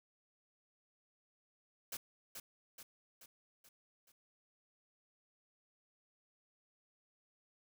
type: noise with echo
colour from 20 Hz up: white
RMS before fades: -43 dBFS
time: 1.92-1.97 s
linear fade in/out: 5 ms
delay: 430 ms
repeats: 5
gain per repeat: -5 dB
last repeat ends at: 4.12 s
effects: none